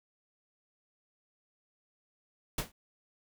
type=noise with exponential decay; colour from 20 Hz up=pink; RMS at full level=-28 dBFS; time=2.58-2.72 s; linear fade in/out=5 ms; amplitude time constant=30 ms; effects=none